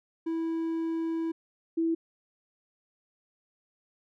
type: tone pair in turn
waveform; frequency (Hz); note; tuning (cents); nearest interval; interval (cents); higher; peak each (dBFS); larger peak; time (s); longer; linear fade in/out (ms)
triangle / sine; 327.7 / 329; E4 / E4; -10 / -3; unison; 7; second; -26 / -24; second; 0.26-1.32 / 1.77-1.95; first; 10
effects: none